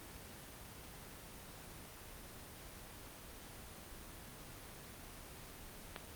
click, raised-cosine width 0.3 ms, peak -25 dBFS, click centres 5.962 s, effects pink hiss -52 dBFS RMS until 6.15 s + Opus 24 kbps

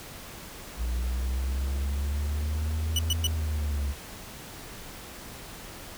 triangle linear two-way sweep, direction up then down, 58.27 to 82.41 to 68.6 Hz, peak -24 dBFS, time 0.77-3.95 s, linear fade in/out 50 ms, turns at 3.19 s
sawtooth tone bursts, 2960 Hz, F#7, in tune, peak -21 dBFS, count 3, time 2.96-3.27 s, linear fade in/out 2 ms, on 30 ms, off 110 ms
effects pink hiss -43 dBFS RMS until 5.97 s

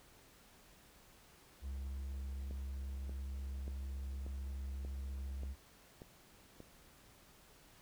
triangle tone, 67.3 Hz, C2, 49 cents sharp, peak -38 dBFS, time 1.61-5.56 s, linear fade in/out 50 ms
click train, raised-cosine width 2 ms, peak -37 dBFS, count 8, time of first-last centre 2.51-6.604 s, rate 1.71 Hz
effects pink hiss -63 dBFS RMS until 7.81 s

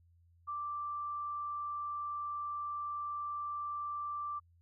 sine tone, 1174.7 Hz, D6, in tune, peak -36 dBFS, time 0.47-4.4 s, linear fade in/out 20 ms, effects added 85 Hz sine -63 dBFS peak until 4.61 s

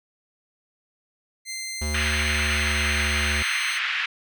15% pulse tone, 2082 Hz, C7, 9 cents flat, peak -24 dBFS, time 1.45-3.8 s, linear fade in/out 50 ms
square tone with pitch glide, 74.7 to 73.42 Hz, D2 to D2, +30 to 0 cents, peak -26 dBFS, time 1.81-3.43 s, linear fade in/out 10 ms, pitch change -30 cents, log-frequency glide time 2.12-2.89 s
white band-pass noise, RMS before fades -26 dBFS, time 1.94-4.06 s, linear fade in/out 5 ms, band 1500 to 2700 Hz, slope 24 dB/octave
effects none

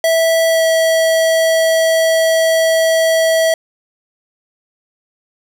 square tone with pitch glide, 655 to 650.1 Hz, E5 to E5, -11 to -24 cents, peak -11 dBFS, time 0.04-3.54 s, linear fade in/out 2 ms, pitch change -13 cents, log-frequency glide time 0.48-0.63 s, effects none

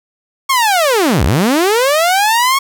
sawtooth linear two-way sweep, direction down then up, 1108.7 to 52 to 1108.7 Hz, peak -6 dBFS, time 0.49-2.59 s, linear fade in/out 10 ms, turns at 1.24 s, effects none

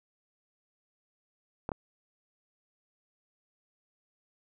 clicks, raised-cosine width 1 ms, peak -19 / -19 dBFS, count 2, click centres 1.691 / 1.718 s, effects none

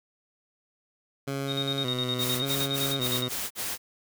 15% pulse tone with vibrato, 131.4 Hz, C3, 8 cents sharp, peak -23 dBFS, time 1.27-3.29 s, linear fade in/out 10 ms, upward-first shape square, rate 0.87 Hz, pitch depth 84 cents each way
sine tone with tremolo, 3724 Hz, A#7, 2 cents flat, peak -27 dBFS, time 1.47-3.29 s, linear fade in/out 50 ms, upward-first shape square, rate 9.7 Hz, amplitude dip 75%
white noise bursts, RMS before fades -32 dBFS, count 6, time 2.18-3.78 s, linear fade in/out 50 ms, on 230 ms, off 44 ms
effects none

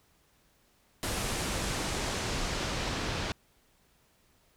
pink noise with low-pass filter sweep, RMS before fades -33 dBFS, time 1.03-3.32 s, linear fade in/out 0 ms, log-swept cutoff 11000 to 4700 Hz, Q 0.95, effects pink hiss -67 dBFS RMS until 4.56 s

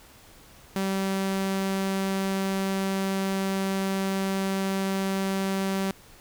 sawtooth tone, 193.2 Hz, G3, 25 cents flat, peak -21 dBFS, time 0.76-5.91 s, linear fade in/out 0 ms, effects pink hiss -52 dBFS RMS until 6.2 s

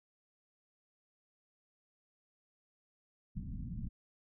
pink low-pass noise, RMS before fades -41 dBFS, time 3.35-3.89 s, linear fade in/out 20 ms, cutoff 240 Hz, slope 48 dB/octave, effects none

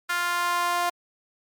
sawtooth tone with high-pass filter sweep, 350 Hz, F4, 4 cents sharp, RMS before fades -25 dBFS, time 0.09-0.9 s, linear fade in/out 10 ms, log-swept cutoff 1400 to 820 Hz, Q 3, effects MP3 96 kbps

